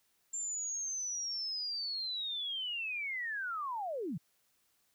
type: linear sweep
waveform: sine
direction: down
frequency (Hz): 7350 to 129.9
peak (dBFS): -35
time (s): 0.33-4.18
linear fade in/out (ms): 10
effects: white hiss -74 dBFS RMS until 4.94 s